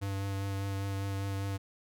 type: tone with vibrato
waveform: square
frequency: 98.3 Hz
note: G2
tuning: 5 cents sharp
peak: -33 dBFS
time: 0.01-1.58 s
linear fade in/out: 20 ms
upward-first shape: triangle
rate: 5 Hz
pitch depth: 17 cents each way
effects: none